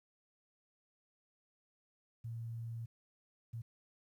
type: tone bursts at uneven times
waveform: sine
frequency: 115.3 Hz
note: A#2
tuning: 19 cents flat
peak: -40 dBFS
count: 2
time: 2.24-2.86 / 3.53-3.62 s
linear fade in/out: 10 ms
effects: 12-bit